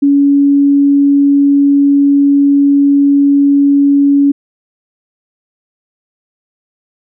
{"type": "tone", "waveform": "sine", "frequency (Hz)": 282, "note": "C#4", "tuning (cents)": 30, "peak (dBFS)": -5, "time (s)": [0.02, 4.32], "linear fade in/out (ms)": 10, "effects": []}